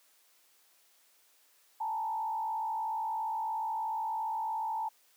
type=tone with frequency modulation; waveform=sine; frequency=884 Hz; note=A5; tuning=8 cents sharp; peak=-31 dBFS; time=1.8-4.89 s; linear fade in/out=10 ms; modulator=57 Hz; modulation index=0.76; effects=white hiss -66 dBFS RMS until 5.16 s + high-pass 400 Hz 12 dB/octave